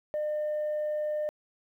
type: tone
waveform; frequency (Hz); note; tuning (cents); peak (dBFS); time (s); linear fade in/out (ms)
sine; 604; D5; +48; -26; 0.14-1.29; 0
effects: tanh soft clip ceiling -26 dBFS + 11-bit